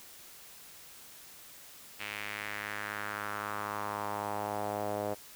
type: tone with band-pass filter sweep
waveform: sawtooth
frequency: 103.83 Hz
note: G#2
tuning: in tune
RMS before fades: -37 dBFS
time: 1.99-5.15 s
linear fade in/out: 20 ms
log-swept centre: 2500 to 590 Hz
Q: 2.5
effects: white hiss -52 dBFS RMS until 5.35 s